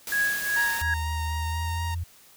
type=noise; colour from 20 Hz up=white; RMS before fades=-34 dBFS; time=0.07-0.82 s; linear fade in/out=2 ms
type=tone with tremolo; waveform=sine; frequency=1657 Hz; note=G#6; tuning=4 cents flat; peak=-20 dBFS; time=0.12-0.94 s; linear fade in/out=2 ms; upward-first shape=triangle; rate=2.6 Hz; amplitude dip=75%
type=tone with vibrato; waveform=sawtooth; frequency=931 Hz; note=A#5; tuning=2 cents flat; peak=-28 dBFS; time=0.56-1.95 s; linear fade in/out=10 ms; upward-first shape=sine; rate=4.1 Hz; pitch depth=15 cents each way
type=tone with pitch glide; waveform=sine; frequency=79 to 85.16 Hz; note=D#2 to F2; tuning=+27 to -43 cents; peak=-27 dBFS; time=0.81-2.04 s; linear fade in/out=10 ms; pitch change=+130 cents; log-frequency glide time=1.37-1.76 s
effects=white hiss -54 dBFS RMS until 2.36 s